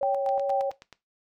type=tone with vibrato; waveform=sine; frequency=554.4 Hz; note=C#5; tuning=in tune; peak=-25 dBFS; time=0.01-0.7 s; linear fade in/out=5 ms; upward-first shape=sine; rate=2.8 Hz; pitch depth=11 cents each way
type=tone with tremolo; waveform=sine; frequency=784 Hz; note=G5; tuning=in tune; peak=-24 dBFS; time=0.03-0.71 s; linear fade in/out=0 ms; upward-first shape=square; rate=4.3 Hz; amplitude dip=60%
type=click train; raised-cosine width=0.2 ms; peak=-27 dBFS; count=7; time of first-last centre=0.29-0.927 s; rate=9.42 Hz
effects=noise-tail reverb RT60 0.2 s tail -17 dB re dry